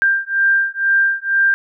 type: beating tone pair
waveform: sine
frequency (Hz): 1586 / 1588.1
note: G6 / G6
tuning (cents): +20 / +22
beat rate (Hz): 2.1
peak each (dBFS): -16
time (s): 0.02-1.54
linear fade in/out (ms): 0
effects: none